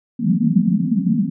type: band-pass noise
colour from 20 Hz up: white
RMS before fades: -17 dBFS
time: 0.19-1.3 s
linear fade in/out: 10 ms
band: 160 to 250 Hz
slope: 96 dB/octave
effects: none